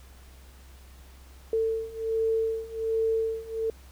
sine beating tone pair, 446.9 / 448.2 Hz, A4 / A4, +27 / +32 cents, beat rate 1.3 Hz, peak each -29 / -27 dBFS, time 1.53-3.7 s, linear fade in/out 2 ms, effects added 65 Hz sine -48 dBFS peak until 3.91 s + pink hiss -56 dBFS RMS until 3.91 s

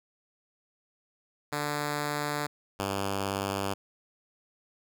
5% pulse tone pair in turn, 147.2 / 98.49 Hz, D3 / G2, +4 / +9 cents, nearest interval perfect fifth, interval 695 cents, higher first, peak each -18 dBFS, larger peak neither, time 1.52-2.47 / 2.79-3.74 s, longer neither, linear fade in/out 10 ms, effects none

